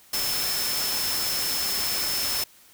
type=tone in noise; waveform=sine; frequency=5274 Hz; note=E8; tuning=in tune; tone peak=-28 dBFS; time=0.13-2.44 s; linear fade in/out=5 ms; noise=white; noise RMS=-28 dBFS; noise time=0.13-2.44 s; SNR=-3 dB; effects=white hiss -54 dBFS RMS until 2.73 s